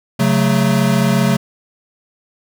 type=chord; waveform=square; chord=F# minor; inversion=second; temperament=equal with one note detuned; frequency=137.08 / 185 / 220 Hz; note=C#3 / F#3 / A3; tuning=-19 / 0 / 0 cents; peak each=-17 dBFS; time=0.19-1.37 s; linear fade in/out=10 ms; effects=none